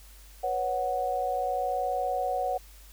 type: chord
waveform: sine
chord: B suspended second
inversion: none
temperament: equal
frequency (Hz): 493.9 / 554.4 / 740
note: B4 / C#5 / F#5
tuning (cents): 0 / 0 / 0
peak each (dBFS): -34 / -32 / -28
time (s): 0.43-2.58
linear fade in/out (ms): 10
effects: added 50 Hz sine -49 dBFS peak until 2.92 s + white hiss -55 dBFS RMS until 2.92 s